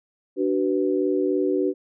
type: chord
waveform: sine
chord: B minor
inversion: first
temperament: equal with one note detuned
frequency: 293.7 / 377.1 / 493.9 Hz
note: D4 / F#4 / B4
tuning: 0 / +33 / 0 cents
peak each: -24 / -22 / -27 dBFS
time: 0.36-1.74 s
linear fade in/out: 50 ms
effects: none

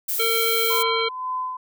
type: noise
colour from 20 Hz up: violet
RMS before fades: -25 dBFS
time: 0.08-0.83 s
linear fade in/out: 10 ms
type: harmonic tone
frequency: 453.8 Hz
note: A#4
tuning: 47 cents flat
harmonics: 1 / 3 / 5 / 7 / 9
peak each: -24 / -28 / -27 / -27 / -30 dBFS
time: 0.19-1.09 s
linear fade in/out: 10 ms
type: tone with tremolo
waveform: sine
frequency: 1018 Hz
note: C6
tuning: 48 cents flat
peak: -23 dBFS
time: 0.7-1.57 s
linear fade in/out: 5 ms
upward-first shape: sine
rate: 1.9 Hz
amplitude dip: 60%
effects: none

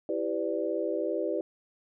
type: chord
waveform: sine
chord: E minor seventh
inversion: none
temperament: equal with one note detuned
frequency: 329.6 / 392 / 504.8 / 587.3 Hz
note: E4 / G4 / B4 / D5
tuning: 0 / 0 / +38 / 0 cents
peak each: -33 dBFS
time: 0.09-1.41 s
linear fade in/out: 2 ms
effects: none

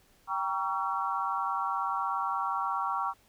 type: chord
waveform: sine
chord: G diminished seventh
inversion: none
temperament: just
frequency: 784 / 940.8 / 1128.9 / 1354.7 Hz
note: G5 / Bb5 / Db6 / Fb6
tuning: 0 / +16 / +31 / +47 cents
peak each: -35 / -34 / -32 / -35 dBFS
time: 0.27-3.14 s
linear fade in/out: 50 ms
effects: pink hiss -64 dBFS RMS until 3.28 s

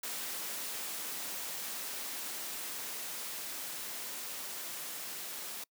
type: noise with level ramp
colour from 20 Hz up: white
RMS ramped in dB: -39 to -42 dBFS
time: 0.03-5.64 s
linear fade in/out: 5 ms
effects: noise-tail reverb RT60 0.1 s tail -26 dB re dry + high-pass 200 Hz 12 dB/octave

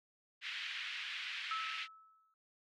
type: band-pass noise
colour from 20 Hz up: white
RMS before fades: -43 dBFS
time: 0.41-1.88 s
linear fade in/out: 50 ms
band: 1700 to 3200 Hz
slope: 24 dB/octave
type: tone with exponential decay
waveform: sine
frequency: 1303 Hz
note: E6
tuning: 20 cents flat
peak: -35 dBFS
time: 1.51-2.34 s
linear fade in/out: 2 ms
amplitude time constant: 180 ms
effects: none

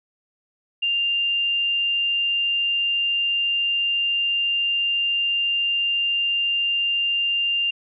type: tone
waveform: sine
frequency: 2794 Hz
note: F7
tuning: in tune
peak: -19 dBFS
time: 0.82-7.71 s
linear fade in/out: 10 ms
effects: none

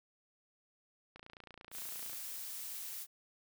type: click train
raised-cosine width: 0.3 ms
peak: -35 dBFS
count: 29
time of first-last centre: 1.16-2.132 s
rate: 28.8 Hz
type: noise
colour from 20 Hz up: blue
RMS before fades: -44 dBFS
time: 1.71-3.07 s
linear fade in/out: 50 ms
effects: none

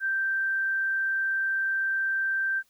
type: tone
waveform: sine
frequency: 1567 Hz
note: G6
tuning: 1 cent flat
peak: -24 dBFS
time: 0-2.63 s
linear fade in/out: 50 ms
effects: white hiss -67 dBFS RMS until 2.69 s

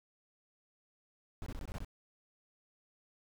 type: noise bursts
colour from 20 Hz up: brown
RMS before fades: -41 dBFS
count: 7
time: 1.42-1.847 s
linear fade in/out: 0 ms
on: 43 ms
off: 21 ms
effects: none

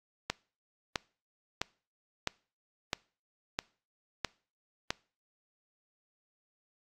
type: click train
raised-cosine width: 0.2 ms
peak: -12 dBFS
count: 8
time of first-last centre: 0.3-4.905 s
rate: 1.52 Hz
effects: noise-tail reverb RT60 0.4 s tail -24 dB re dry + AAC 48 kbps

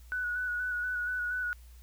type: tone with vibrato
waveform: sine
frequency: 1475 Hz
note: F#6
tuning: 6 cents flat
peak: -30 dBFS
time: 0.12-1.53 s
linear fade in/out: 0 ms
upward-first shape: square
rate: 4.2 Hz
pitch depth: 22 cents each way
effects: added 60 Hz sine -49 dBFS peak until 1.82 s + white hiss -63 dBFS RMS until 1.82 s

